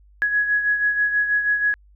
sine beating tone pair, 1673 / 1679.2 Hz, G#6 / G#6, +12 / +19 cents, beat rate 6.2 Hz, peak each -18 / -26 dBFS, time 0.22-1.74 s, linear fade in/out 0 ms, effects added 50 Hz sine -49 dBFS peak until 1.95 s

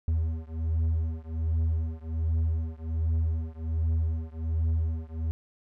triangle beating tone pair, 80 / 81.3 Hz, D#2 / E2, +49 / -23 cents, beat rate 1.3 Hz, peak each -26 / -27 dBFS, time 0.08-5.31 s, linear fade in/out 0 ms, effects none

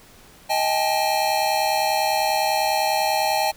square tone cluster, 630 / 795 / 865 / 4213 Hz, D#5 / G5 / A5 / C8, +21 / +24 / -30 / +11 cents, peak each -26 / -23 / -25 / -31 dBFS, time 0.49-3.52 s, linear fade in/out 20 ms, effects pink hiss -49 dBFS RMS until 3.56 s

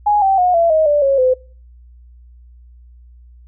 sine tone with pitch steps, 830.6 / 775 / 723.1 / 674.7 / 629.5 / 587.3 / 548 / 511.3 Hz, G#5 / G5 / F#5 / E5 / D#5 / D5 / C#5 / C5, 0 / -20 / -40 / +40 / +20 / 0 / -20 / -40 cents, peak -10 dBFS, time 0.06-1.34 s, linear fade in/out 10 ms, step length 160 ms, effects noise-tail reverb RT60 0.4 s tail -23 dB re dry + added 60 Hz sine -40 dBFS peak until 3.47 s

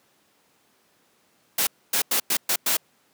white noise bursts at uneven times, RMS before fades -22 dBFS, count 6, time 1.58-1.67 / 1.93-2.02 / 2.11-2.2 / 2.3-2.37 / 2.49-2.56 / 2.66-2.77 s, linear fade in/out 5 ms, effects pink hiss -63 dBFS RMS until 3.13 s + high-pass 200 Hz 12 dB/octave

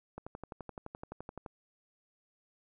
click train, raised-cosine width 1 ms, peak -28 dBFS, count 16, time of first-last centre 0.18-1.462 s, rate 11.7 Hz, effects none

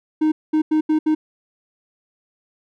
triangle tone bursts at uneven times, 310 Hz, D#4, 6 cents flat, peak -12 dBFS, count 5, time 0.21-0.32 / 0.53-0.62 / 0.71-0.81 / 0.89-0.99 / 1.06-1.15 s, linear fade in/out 10 ms, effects none

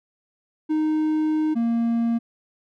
triangle tone pair in turn, 310 / 232.2 Hz, D#4 / A#3, -6 / -7 cents, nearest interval perfect fourth, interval 501 cents, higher first, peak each -17 / -17 dBFS, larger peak neither, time 0.69-1.55 / 1.55-2.19 s, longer first, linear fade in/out 20 ms, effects none

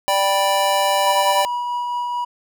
square chord, G major, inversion second, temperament just, 588 / 784 / 980 Hz, D5 / G5 / B5, +2 / 0 / -14 cents, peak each -21 dBFS, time 0.08-1.45 s, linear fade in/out 0 ms
triangle tone with tremolo, 970 Hz, B5, 31 cents flat, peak -18 dBFS, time 1.05-2.25 s, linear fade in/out 10 ms, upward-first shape triangle, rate 4.6 Hz, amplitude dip 25%
effects none

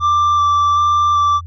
triangle tone with vibrato, 1174.7 Hz, D6, in tune, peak -9 dBFS, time 0-1.41 s, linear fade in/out 50 ms, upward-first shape square, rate 1.3 Hz, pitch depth 10 cents each way, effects added 85 Hz sine -28 dBFS peak until 1.46 s + resampled to 16000 Hz

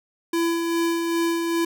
square tone with tremolo, 335.6 Hz, E4, 31 cents sharp, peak -20 dBFS, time 0.33-1.65 s, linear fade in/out 5 ms, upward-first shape sine, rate 2.5 Hz, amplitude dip 35%, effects none

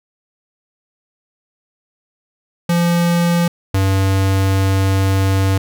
square tone pair in turn, 171.9 / 96.48 Hz, F3 / G2, -27 / -27 cents, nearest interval minor seventh, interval 1000 cents, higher first, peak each -13 dBFS, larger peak neither, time 2.69-3.48 / 3.74-5.58 s, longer second, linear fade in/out 5 ms, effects none

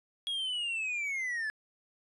triangle linear sweep, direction down, 3322 to 1700 Hz, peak -30 dBFS, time 0.27-1.5 s, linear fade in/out 0 ms, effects resampled to 24000 Hz

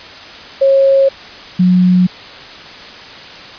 sine tone pair in turn, 544 / 181.54 Hz, C#5 / F#3, -33 / -33 cents, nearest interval octave + perfect fifth, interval 1900 cents, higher first, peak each -6 dBFS, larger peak neither, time 0.61-1.09 / 1.59-2.07 s, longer neither, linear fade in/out 10 ms, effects white hiss -32 dBFS RMS until 3.58 s + resampled to 11025 Hz

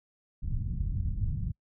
pink low-pass noise, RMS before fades -31 dBFS, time 0.42-1.52 s, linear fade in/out 10 ms, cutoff 150 Hz, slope 24 dB/octave, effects noise-tail reverb RT60 0.1 s tail -26 dB re dry

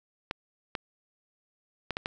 clicks, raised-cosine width 0.3 ms, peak -15 dBFS, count 5, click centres 0.311 / 0.752 / 1.907 / 1.969 / 2.059 s, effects none

